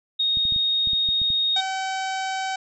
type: tone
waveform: sine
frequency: 3725 Hz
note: A#7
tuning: 2 cents flat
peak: -19 dBFS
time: 0.19-1.61 s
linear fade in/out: 10 ms
type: clicks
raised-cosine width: 5 ms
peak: -25 dBFS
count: 9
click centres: 0.372 / 0.453 / 0.523 / 0.562 / 0.873 / 0.933 / 1.089 / 1.217 / 1.303 s
type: harmonic tone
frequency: 764 Hz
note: G5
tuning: 45 cents flat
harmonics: 1 / 2 / 3 / 4 / 5 / 6 / 7 / 8 / 9 / 10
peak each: -26 / -32 / -36 / -38 / -40 / -42 / -43 / -44 / -45 / -46 dBFS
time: 1.56-2.56 s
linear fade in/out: 5 ms
effects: none